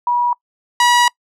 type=tone pair in turn; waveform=sine / sawtooth; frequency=967 / 967 Hz; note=B5 / B5; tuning=-37 / -37 cents; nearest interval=unison; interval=0 cents; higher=neither; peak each=-13 / -6 dBFS; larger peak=second; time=0.07-0.33 / 0.8-1.08 s; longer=second; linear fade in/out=2 ms; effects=noise-tail reverb RT60 0.1 s tail -25 dB re dry + low-pass 9000 Hz 12 dB/octave